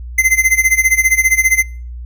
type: tone with tremolo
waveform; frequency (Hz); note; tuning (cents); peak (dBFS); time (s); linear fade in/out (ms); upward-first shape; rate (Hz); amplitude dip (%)
square; 2067; C7; -22; -7; 0.18-1.63; 5; sine; 15; 85
effects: noise-tail reverb RT60 0.4 s tail -23 dB re dry + added 60 Hz sine -25 dBFS peak until 2.05 s